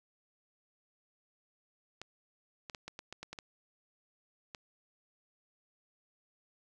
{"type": "clicks", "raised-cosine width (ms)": 0.2, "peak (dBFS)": -26, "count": 10, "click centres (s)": [2.016, 2.698, 2.748, 2.88, 2.991, 3.126, 3.23, 3.33, 3.388, 4.548], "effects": []}